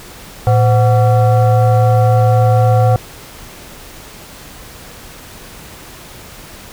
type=tone with frequency modulation; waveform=sine; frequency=113 Hz; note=A2; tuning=47 cents sharp; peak=-7 dBFS; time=0.47-2.96 s; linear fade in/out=0 ms; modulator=627 Hz; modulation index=0.81; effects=pink hiss -35 dBFS RMS until 6.72 s